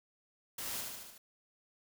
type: noise with echo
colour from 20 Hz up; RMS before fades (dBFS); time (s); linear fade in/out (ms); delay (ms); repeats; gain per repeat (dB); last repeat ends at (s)
white; -41; 0.58-0.81; 5; 74; 5; -3; 1.18
effects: none